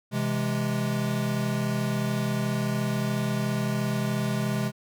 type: chord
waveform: square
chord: C augmented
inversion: none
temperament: equal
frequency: 130.81 / 164.81 / 207.7 Hz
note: C3 / E3 / G#3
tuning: 0 / 0 / 0 cents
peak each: -29 / -34 / -29 dBFS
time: 0.11-4.72 s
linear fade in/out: 50 ms
effects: none